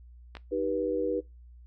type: clicks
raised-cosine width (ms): 0.3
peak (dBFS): -25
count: 2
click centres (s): 0.352 / 0.369
type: chord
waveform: sine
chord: Eb augmented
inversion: none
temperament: just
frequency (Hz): 311.1 / 388.9 / 486.1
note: Eb4 / G4 / B4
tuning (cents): 0 / -14 / -28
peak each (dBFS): -33 / -32 / -29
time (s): 0.51-1.21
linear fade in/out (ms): 20
effects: noise-tail reverb RT60 0.2 s tail -21 dB re dry + added 60 Hz sine -48 dBFS peak until 1.66 s